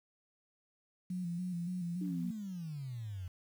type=tone with vibrato; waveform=sine; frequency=176.7 Hz; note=F3; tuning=21 cents sharp; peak=-35 dBFS; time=1.1-2.31 s; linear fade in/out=5 ms; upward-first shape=square; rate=3.5 Hz; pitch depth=49 cents each way
type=exponential sweep; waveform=sine; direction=down; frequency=305.8 to 87.6 Hz; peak=-39 dBFS; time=2.01-3.28 s; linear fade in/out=5 ms
effects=10-bit